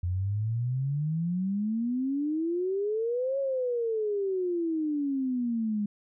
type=exponential two-way sweep; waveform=sine; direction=up then down; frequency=86.6 to 554.4 to 203.6 Hz; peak=-26 dBFS; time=0.03-5.86 s; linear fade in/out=5 ms; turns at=3.39 s; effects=none